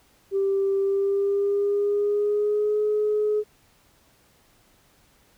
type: tone with pitch glide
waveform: sine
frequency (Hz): 392 to 422.6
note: G4 to G#4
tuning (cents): 0 to +30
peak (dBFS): -19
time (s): 0.31-3.44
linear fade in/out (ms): 50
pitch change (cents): +130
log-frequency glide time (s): 0.79-2.8
effects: tanh soft clip ceiling -15 dBFS + pink hiss -60 dBFS RMS until 5.37 s